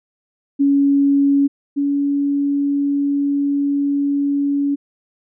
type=tone pair in turn; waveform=sine; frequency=280.2 / 283 Hz; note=C#4 / C#4; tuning=+19 / +36 cents; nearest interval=unison; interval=17 cents; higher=second; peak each=-11 / -15 dBFS; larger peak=first; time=0.59-1.48 / 1.76-4.76 s; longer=second; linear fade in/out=20 ms; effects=none